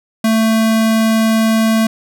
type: tone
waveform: square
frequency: 222.4 Hz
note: A3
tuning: 19 cents sharp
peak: -11 dBFS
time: 0.24-1.87 s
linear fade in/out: 5 ms
effects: none